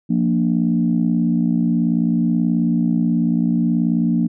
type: chord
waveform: sine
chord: Bb major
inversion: second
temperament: equal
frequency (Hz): 174.61 / 233.1 / 293.7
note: F3 / Bb3 / D4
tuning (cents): 0 / 0 / 0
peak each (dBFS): -18 / -17 / -22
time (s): 0.09-4.28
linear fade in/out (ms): 20
effects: tanh soft clip ceiling -6 dBFS